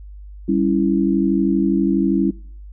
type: chord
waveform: sine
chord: C# diminished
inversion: second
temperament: equal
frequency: 196 / 277.2 / 329.6 Hz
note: G3 / C#4 / E4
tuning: 0 / 0 / 0 cents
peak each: -19 dBFS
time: 0.48-2.31 s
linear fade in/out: 10 ms
effects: noise-tail reverb RT60 0.5 s tail -22 dB re dry + added 50 Hz sine -34 dBFS peak until 2.72 s